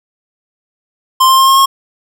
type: tone with pitch steps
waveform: square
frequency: 1046.5 / 1055.6 / 1064.8 / 1074.1 / 1083.4 Hz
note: C6 / C6 / C6 / C6 / C#6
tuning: 0 / +15 / +30 / +45 / -40 cents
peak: -6 dBFS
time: 1.2-1.66 s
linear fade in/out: 10 ms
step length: 92 ms
effects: none